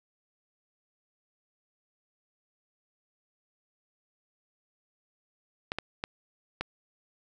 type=clicks; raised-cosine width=0.3 ms; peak=-15 dBFS; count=4; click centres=5.719 / 5.786 / 6.039 / 6.61 s; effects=none